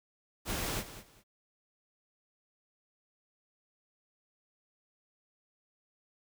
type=noise with echo; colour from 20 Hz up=pink; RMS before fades=-35 dBFS; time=0.45-0.84 s; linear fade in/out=50 ms; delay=200 ms; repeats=2; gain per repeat=-13 dB; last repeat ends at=1.24 s; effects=none